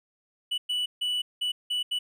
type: tone bursts at uneven times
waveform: triangle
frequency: 2959 Hz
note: F#7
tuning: 1 cent flat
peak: -24 dBFS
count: 6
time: 0.51-0.58 / 0.69-0.86 / 1.01-1.22 / 1.41-1.52 / 1.7-1.83 / 1.91-1.99 s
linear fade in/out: 10 ms
effects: none